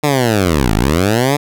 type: linear two-way sweep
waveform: 10% pulse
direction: down then up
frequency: 152.2 to 49.06 to 148.6 Hz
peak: -3 dBFS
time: 0.03-1.37 s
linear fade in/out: 10 ms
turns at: 0.74 s
effects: none